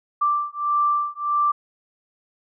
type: beating tone pair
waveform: sine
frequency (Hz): 1174.7 / 1176.3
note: D6 / D6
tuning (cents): 0 / +2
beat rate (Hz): 1.6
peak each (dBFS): -22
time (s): 0.21-1.52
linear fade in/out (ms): 10
effects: none